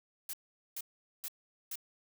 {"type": "noise bursts", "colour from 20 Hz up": "blue", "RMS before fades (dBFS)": -40, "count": 4, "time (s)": [0.29, 1.756], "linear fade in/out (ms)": 2, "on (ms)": 44, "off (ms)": 430, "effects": []}